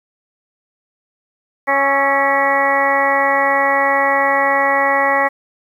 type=harmonic tone with a mistuned harmonic; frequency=277 Hz; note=C#4; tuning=1 cent flat; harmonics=1 / 2 / 3 / 4 / 5 / 6 / 7 / 8; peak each=-28 / -19 / -18 / -19 / -27 / -28 / -17 / -25 dBFS; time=1.67-5.29 s; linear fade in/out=20 ms; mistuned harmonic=5; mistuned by=-61 cents; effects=8-bit